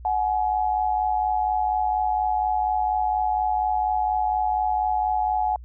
sine tone pair together, 741 / 845.2 Hz, F#5 / G#5, +2 / +30 cents, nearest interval major second, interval 228 cents, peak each -23 dBFS, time 0.05-5.56 s, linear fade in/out 2 ms, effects added 60 Hz sine -38 dBFS peak until 5.64 s

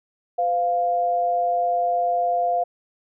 sine tone pair together, 507 / 698.5 Hz, B4 / F5, +45 / 0 cents, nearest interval tritone, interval 555 cents, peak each -27 / -19 dBFS, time 0.38-2.64 s, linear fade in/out 10 ms, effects none

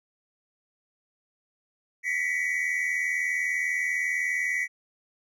triangle tone cluster, 1941 / 2021 / 2256 Hz, B6 / B6 / C#7, -31 / +39 / +30 cents, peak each -27 / -28 / -29 dBFS, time 2.03-4.68 s, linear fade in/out 50 ms, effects none

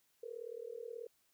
sine tone with amplitude modulation, 466.7 Hz, A#4, 2 cents sharp, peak -39 dBFS, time 0.23-1.07 s, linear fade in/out 5 ms, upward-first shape sine, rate 38.5 Hz, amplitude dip 95%, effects white hiss -75 dBFS RMS until 1.33 s

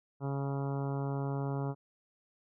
harmonic tone, 138.7 Hz, C#3, 1 cent sharp, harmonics 1 / 2 / 3 / 4 / 5 / 6 / 7 / 8 / 9 / 10, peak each -33 / -40 / -41 / -46 / -46 / -47 / -48 / -53 / -52 / -55 dBFS, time 0.2-1.75 s, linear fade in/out 50 ms, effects none

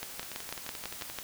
two click trains, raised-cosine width 0.2 ms, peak -18 / -22 dBFS, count 8 / 11, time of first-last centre 0.03-1.187 / 0.23-1.1 s, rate 6.05 / 11.5 Hz, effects white hiss -44 dBFS RMS until 1.23 s

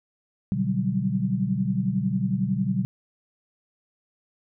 sine chord, G major seventh, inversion first, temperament equal with one note detuned, 123.47 / 145.4 / 185 / 196 Hz, B2 / D3 / F#3 / G3, 0 / -17 / 0 / 0 cents, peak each -29 / -31 / -26 / -26 dBFS, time 0.52-2.85 s, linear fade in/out 0 ms, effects none

